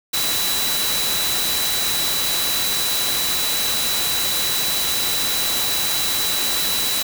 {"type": "tone in noise", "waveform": "sine", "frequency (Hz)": 3951, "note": "B7", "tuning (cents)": 0, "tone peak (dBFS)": -23, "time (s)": [0.13, 7.03], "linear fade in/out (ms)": 10, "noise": "white", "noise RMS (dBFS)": -22, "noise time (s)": [0.13, 7.03], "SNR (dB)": -4, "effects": []}